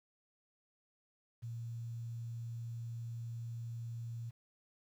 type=tone; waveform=sine; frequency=116.54 Hz; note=A#2; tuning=in tune; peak=-40 dBFS; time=1.42-4.31 s; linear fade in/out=20 ms; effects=11-bit